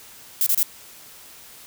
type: noise bursts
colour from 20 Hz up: violet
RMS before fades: -19 dBFS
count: 3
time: 0.41-0.63 s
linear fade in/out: 0 ms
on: 54 ms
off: 29 ms
effects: white hiss -45 dBFS RMS until 1.66 s